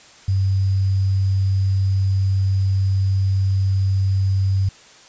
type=tone with sample-and-hold; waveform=sine; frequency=96.5 Hz; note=G2; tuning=27 cents flat; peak=-15 dBFS; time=0.28-4.69 s; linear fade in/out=5 ms; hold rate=4900 Hz; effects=white hiss -46 dBFS RMS until 5.08 s + resampled to 16000 Hz